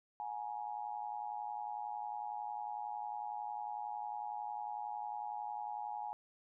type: tone with amplitude modulation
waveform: sine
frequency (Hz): 836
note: G#5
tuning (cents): +11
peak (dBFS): -35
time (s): 0.2-6.13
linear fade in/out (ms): 0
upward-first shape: sine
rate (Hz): 111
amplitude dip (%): 90
effects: none